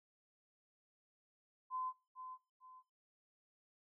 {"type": "tone with echo", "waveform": "sine", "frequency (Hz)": 1025, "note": "C6", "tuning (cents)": -36, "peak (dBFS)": -38, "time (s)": [1.7, 1.93], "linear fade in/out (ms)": 50, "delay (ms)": 450, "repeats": 2, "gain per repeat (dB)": -9, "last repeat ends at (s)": 2.83, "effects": ["noise-tail reverb RT60 0.3 s tail -22 dB re dry"]}